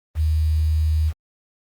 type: tone with quantisation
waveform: sine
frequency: 78.1 Hz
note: D#2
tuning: 7 cents sharp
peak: -16 dBFS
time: 0.15-1.13 s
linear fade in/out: 50 ms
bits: 7
effects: Opus 32 kbps